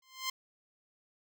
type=tone with exponential growth; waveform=10% pulse; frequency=1046.5 Hz; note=C6; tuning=in tune; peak=-22 dBFS; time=0.02-0.3 s; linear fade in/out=5 ms; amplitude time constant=60 ms; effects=none